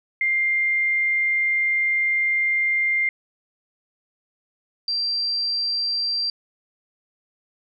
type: tone pair in turn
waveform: sine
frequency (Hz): 2100 / 4714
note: C7 / D8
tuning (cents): +6 / +6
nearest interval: octave + major second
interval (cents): 1400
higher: second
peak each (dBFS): -18 / -21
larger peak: first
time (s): 0.21-3.09 / 4.88-6.3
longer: first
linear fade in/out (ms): 2
effects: none